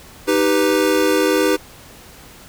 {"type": "chord", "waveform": "square", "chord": "Eb augmented", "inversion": "none", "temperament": "equal", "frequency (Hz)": [311.1, 392, 493.9], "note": ["Eb4", "G4", "B4"], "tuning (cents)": [0, 0, 0], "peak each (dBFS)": -19, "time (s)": [0.27, 1.57], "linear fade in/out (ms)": 20, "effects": ["pink hiss -42 dBFS RMS until 2.48 s"]}